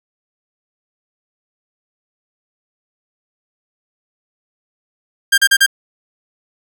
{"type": "tone bursts", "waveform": "sawtooth", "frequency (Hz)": 1598, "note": "G6", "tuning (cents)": 33, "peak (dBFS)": -4, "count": 4, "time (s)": [5.32, 5.664], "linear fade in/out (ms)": 10, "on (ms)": 59, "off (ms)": 36, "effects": []}